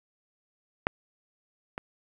clicks, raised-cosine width 0.5 ms, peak -8 / -19 dBFS, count 2, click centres 0.869 / 1.779 s, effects 8-bit

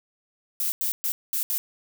violet noise bursts at uneven times, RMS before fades -26 dBFS, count 5, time 0.6-0.72 / 0.81-0.92 / 1.04-1.12 / 1.33-1.43 / 1.5-1.58 s, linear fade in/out 0 ms, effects none

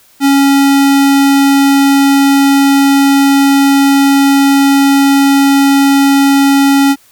square tone, 277.1 Hz, C#4, 1 cent flat, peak -6 dBFS, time 0.2-6.96 s, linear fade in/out 50 ms, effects white hiss -46 dBFS RMS until 7.11 s

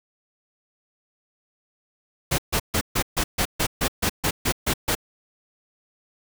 pink noise bursts, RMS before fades -22 dBFS, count 13, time 2.31-4.952 s, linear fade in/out 10 ms, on 74 ms, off 140 ms, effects none

